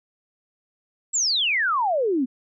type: exponential sweep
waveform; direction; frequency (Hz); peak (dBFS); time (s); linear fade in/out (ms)
sine; down; 7902 to 240.4; -19; 1.13-2.26; 20
effects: none